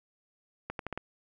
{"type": "accelerating click train", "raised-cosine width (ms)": 0.5, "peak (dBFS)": -20, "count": 5, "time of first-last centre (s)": [0.7, 0.976], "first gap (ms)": 92, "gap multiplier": 0.81, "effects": []}